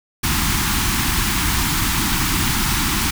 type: band-stop noise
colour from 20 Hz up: pink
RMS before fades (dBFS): -19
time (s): 0.23-3.11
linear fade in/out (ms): 10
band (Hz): 340 to 840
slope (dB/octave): 48
effects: none